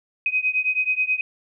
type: beating tone pair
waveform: sine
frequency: 2511 / 2520.3 Hz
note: D#7 / D#7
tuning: +15 / +22 cents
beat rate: 9.3 Hz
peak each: -22 / -23 dBFS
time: 0.26-1.21 s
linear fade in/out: 2 ms
effects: none